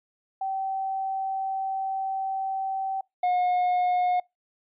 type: tone pair in turn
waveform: sine / triangle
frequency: 771 / 721.3 Hz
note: G5 / F#5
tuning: -29 / -44 cents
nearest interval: minor second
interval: 115 cents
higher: first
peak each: -26 / -19 dBFS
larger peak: second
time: 0.41-3.01 / 3.23-4.2 s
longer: first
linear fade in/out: 5 ms
effects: noise-tail reverb RT60 0.2 s tail -26 dB re dry + resampled to 8000 Hz